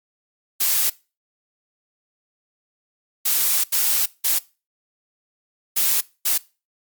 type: noise bursts at uneven times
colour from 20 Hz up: blue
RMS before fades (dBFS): -19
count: 6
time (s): 0.6-0.9 / 3.25-3.64 / 3.72-4.06 / 4.24-4.39 / 5.76-6.01 / 6.25-6.38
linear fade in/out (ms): 10
effects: noise-tail reverb RT60 0.3 s tail -21 dB re dry + Opus 48 kbps